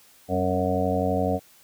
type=harmonic tone with a mistuned harmonic; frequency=91.9 Hz; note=F#2; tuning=11 cents flat; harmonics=1 / 2 / 3 / 5 / 6 / 7 / 8; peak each=-29 / -29 / -29 / -29 / -29 / -29 / -29 dBFS; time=0.28-1.4 s; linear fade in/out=50 ms; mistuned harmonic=2; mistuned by=+49 cents; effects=white hiss -55 dBFS RMS until 1.63 s